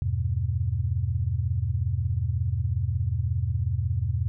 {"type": "chord", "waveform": "sine", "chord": "E minor", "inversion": "none", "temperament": "equal with one note detuned", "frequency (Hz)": [81.32, 98, 123.47], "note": ["E2", "G2", "B2"], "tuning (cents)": [-23, 0, 0], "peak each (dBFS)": [-28, -27, -28], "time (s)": [0.02, 4.28], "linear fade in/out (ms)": 0, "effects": []}